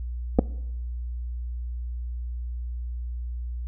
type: clicks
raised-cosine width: 2 ms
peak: -5 dBFS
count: 2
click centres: 0.388 / 0.392 s
effects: noise-tail reverb RT60 0.9 s tail -21 dB re dry + added 60 Hz sine -29 dBFS peak until 3.67 s